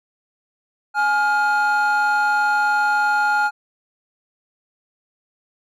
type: tone pair together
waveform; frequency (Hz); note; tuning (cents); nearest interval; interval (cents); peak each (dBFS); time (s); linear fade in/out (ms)
triangle; 837.4 / 1410; G#5 / F6; +14 / +16; major sixth; 902; -16; 0.94-3.51; 50
effects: tanh soft clip ceiling -7 dBFS